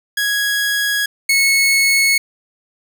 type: tone pair in turn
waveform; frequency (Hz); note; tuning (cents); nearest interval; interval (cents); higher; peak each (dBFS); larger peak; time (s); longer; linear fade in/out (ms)
sawtooth; 1661.2 / 2194; G#6 / C#7; 0 / -18; perfect fourth; 482; second; -12 / -8; second; 0.17-1.06 / 1.29-2.18; neither; 5
effects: none